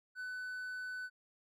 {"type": "tone", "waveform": "triangle", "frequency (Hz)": 1500, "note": "F#6", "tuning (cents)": 23, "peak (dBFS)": -38, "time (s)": [0.15, 1.1], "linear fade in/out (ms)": 50, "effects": []}